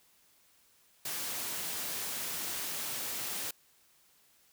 white high-pass noise, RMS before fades -37 dBFS, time 1.05-3.51 s, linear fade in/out 5 ms, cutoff 100 Hz, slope 12 dB/octave, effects white hiss -66 dBFS RMS until 4.52 s

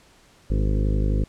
harmonic tone with a mistuned harmonic, 51.6 Hz, G#1, 10 cents flat, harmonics 1 / 2 / 3 / 4 / 5 / 6 / 7 / 8 / 9 / 10, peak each -20 / -26 / -30 / -32 / -34 / -36 / -37 / -38 / -39 / -40 dBFS, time 0.5-1.24 s, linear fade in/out 5 ms, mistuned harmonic 6, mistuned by -30 cents, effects pink hiss -55 dBFS RMS until 1.28 s + low-pass 9000 Hz 12 dB/octave

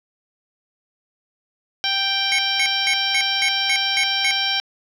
harmonic tone, 784 Hz, G5, in tune, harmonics 1 / 2 / 3 / 4 / 5 / 6 / 7, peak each -29 / -28 / -27 / -23 / -26 / -31 / -26 dBFS, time 1.84-4.6 s, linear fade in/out 0 ms
square tone bursts, 2192 Hz, C#7, 20 cents flat, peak -19 dBFS, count 8, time 2.32-4.31 s, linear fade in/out 0 ms, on 65 ms, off 210 ms
effects low-pass 12000 Hz 12 dB/octave + 8-bit

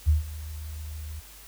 sine tone with ADSR envelope, 76.7 Hz, D#2, 24 cents flat, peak -15 dBFS, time 0.06-1.21 s, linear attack 28 ms, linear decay 140 ms, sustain -19 dB, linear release 22 ms, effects added 50 Hz sine -50 dBFS peak until 1.47 s + white hiss -49 dBFS RMS until 1.47 s

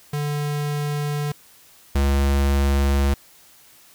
square tone pair in turn, 146.83 / 69.49 Hz, D3 / C#2, 0 / +5 cents, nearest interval octave + minor second, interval 1295 cents, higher first, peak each -23 / -17 dBFS, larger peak second, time 0.13-1.32 / 1.95-3.14 s, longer neither, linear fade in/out 5 ms, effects white hiss -51 dBFS RMS until 3.94 s

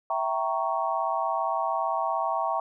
sine chord, E diminished seventh, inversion none, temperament equal with one note detuned, 659.3 / 776.8 / 932.3 / 1108.7 Hz, E5 / G5 / Bb5 / Db6, 0 / -16 / 0 / 0 cents, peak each -30 dBFS, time 0.1-2.6 s, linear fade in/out 2 ms, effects none

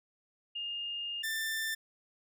sine / sawtooth tone pair in turn, 2827 / 1780.9 Hz, F7 / A6, +20 / +20 cents, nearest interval minor sixth, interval 800 cents, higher first, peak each -35 / -29 dBFS, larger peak second, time 0.55-1.23 / 1.23-1.75 s, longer first, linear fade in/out 10 ms, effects none

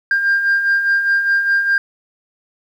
sine beating tone pair, 1595 / 1599.9 Hz, G6 / G6, +30 / +35 cents, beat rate 4.9 Hz, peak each -20 / -12 dBFS, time 0.11-1.78 s, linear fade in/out 2 ms, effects tanh soft clip ceiling -9 dBFS + 8-bit

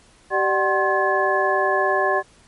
sine tone cluster, 387 / 595 / 755 / 1062 / 1710 Hz, G4 / D5 / F#5 / C6 / A6, -22 / +22 / +35 / +25 / -50 cents, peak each -23 dBFS, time 0.3-2.23 s, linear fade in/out 50 ms, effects pink hiss -53 dBFS RMS until 2.47 s + MP3 48 kbps

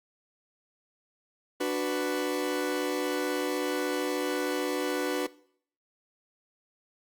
40% pulse chord, B minor, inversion first, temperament equal, 293.7 / 370 / 493.9 Hz, D4 / F#4 / B4, 0 / 0 / 0 cents, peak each -31 dBFS, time 1.6-5.27 s, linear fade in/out 10 ms, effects noise-tail reverb RT60 0.6 s tail -20 dB re dry + Opus 48 kbps

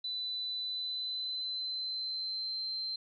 sine tone with pitch glide, 3994 to 4118 Hz, B7 to C8, +19 to -28 cents, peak -34 dBFS, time 0.04-2.96 s, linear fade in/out 5 ms, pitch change +53 cents, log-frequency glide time 0.6-2.61 s, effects none

